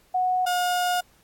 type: tone pair in turn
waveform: sine / 35% pulse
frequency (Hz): 736 / 717.1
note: F#5 / F5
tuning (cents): -9 / +46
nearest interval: unison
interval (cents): 45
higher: first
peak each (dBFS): -20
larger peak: neither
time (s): 0.14-0.46 / 0.46-1.01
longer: second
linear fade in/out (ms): 10
effects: pink hiss -60 dBFS RMS until 1.23 s + AAC 64 kbps